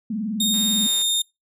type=tone with vibrato; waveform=sine; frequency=213.7 Hz; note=G#3; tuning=50 cents sharp; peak=-23 dBFS; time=0.1-0.87 s; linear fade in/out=5 ms; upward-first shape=triangle; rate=20 Hz; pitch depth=190 cents each way
type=tone with pitch glide; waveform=sawtooth; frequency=3694 to 3656 Hz; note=A#7 to A#7; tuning=-16 to -34 cents; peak=-16 dBFS; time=0.4-1.22 s; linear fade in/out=5 ms; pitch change=-18 cents; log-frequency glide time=0.68-1.03 s
type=click train; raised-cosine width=0.2 ms; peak=-24 dBFS; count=96; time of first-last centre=0.54-1.02 s; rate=198 Hz
effects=noise-tail reverb RT60 0.2 s tail -23 dB re dry